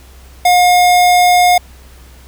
square tone, 716 Hz, F5, 43 cents sharp, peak -7 dBFS, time 0.45-1.58 s, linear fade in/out 5 ms, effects added 64 Hz sine -37 dBFS peak until 2.27 s + pink hiss -44 dBFS RMS until 2.27 s

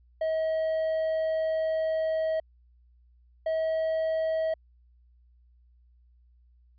triangle tone pair in turn, 638 / 641 Hz, D#5 / E5, +43 / -49 cents, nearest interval unison, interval 8 cents, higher second, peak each -23 dBFS, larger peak neither, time 0.21-2.4 / 3.46-4.54 s, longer first, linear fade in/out 5 ms, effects added 60 Hz sine -57 dBFS peak until 6.78 s + resampled to 11025 Hz

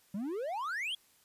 triangle exponential sweep, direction up, 185.2 to 3390 Hz, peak -32 dBFS, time 0.14-0.95 s, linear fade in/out 5 ms, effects white hiss -66 dBFS RMS until 1.24 s + resampled to 32000 Hz

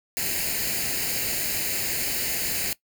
white noise with comb filter, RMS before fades -27 dBFS, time 0.17-2.73 s, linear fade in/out 0 ms, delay 0.43 ms, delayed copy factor +0.7, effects noise-tail reverb RT60 0.1 s tail -19 dB re dry

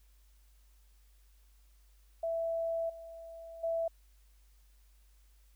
sine tone with level steps, 662 Hz, E5, 7 cents sharp, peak -31 / -45 / -30 dBFS, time 2.23-3.88 s, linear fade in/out 5 ms, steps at 2.89 / 3.63 s, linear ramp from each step 10 ms, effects added 50 Hz sine -60 dBFS peak until 5.55 s + white hiss -72 dBFS RMS until 5.55 s

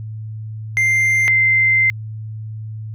triangle / sine tone pair in turn, 2093 / 2081 Hz, C7 / C7, 0 / -10 cents, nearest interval unison, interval 10 cents, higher first, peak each -11 dBFS, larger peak neither, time 0.77-1.28 / 1.28-1.9 s, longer second, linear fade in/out 0 ms, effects added 109 Hz sine -26 dBFS peak until 2.94 s

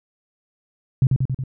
sine tone with echo, 130.81 Hz, C3, in tune, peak -11 dBFS, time 1.02-1.07 s, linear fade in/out 2 ms, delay 92 ms, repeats 4, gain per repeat -3 dB, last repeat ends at 1.438 s, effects none

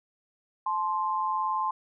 sine tone pair together, 865 / 1047 Hz, A5 / C6, -30 / +1 cents, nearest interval minor third, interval 331 cents, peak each -30 / -27 dBFS, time 0.66-1.71 s, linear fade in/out 5 ms, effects none

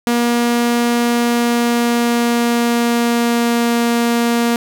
sawtooth tone with pitch glide, 238 to 235.4 Hz, A#3 to A#3, +36 to +17 cents, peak -9 dBFS, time 0.07-4.56 s, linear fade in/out 0 ms, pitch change -19 cents, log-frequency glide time 1.06-3.75 s, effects none

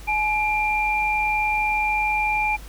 sine tone pair together, 849 / 2380 Hz, G#5 / D7, +38 / +22 cents, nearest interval octave + tritone, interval 1784 cents, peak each -22 dBFS, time 0.07-2.57 s, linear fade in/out 20 ms, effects added 50 Hz sine -37 dBFS peak until 2.68 s + pink hiss -45 dBFS RMS until 2.68 s

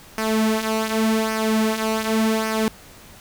sawtooth tone with flanger, 220 Hz, A3, in tune, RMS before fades -21 dBFS, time 0.18-2.68 s, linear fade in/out 0 ms, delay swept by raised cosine 0.26 to 5.16 ms, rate 0.87 Hz, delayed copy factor -0.6, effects pink hiss -45 dBFS RMS until 3.2 s

